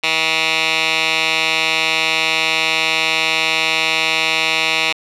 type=tone with band-pass filter; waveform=10% pulse; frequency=160 Hz; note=D#3; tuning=49 cents sharp; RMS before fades=-17 dBFS; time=0.03-4.93 s; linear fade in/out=10 ms; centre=3000 Hz; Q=2.7; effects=none